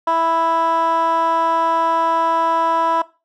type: tone with band-pass filter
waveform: 15% pulse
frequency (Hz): 329.6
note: E4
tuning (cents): 0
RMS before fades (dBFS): -17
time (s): 0.07-3.02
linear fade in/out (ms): 5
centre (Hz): 930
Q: 2.6
effects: noise-tail reverb RT60 0.3 s tail -19 dB re dry